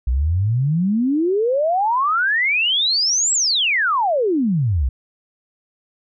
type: exponential two-way sweep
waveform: sine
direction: up then down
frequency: 58.27 to 7830 to 58.27 Hz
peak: -15 dBFS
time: 0.07-4.89 s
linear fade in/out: 5 ms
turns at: 3.33 s
effects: none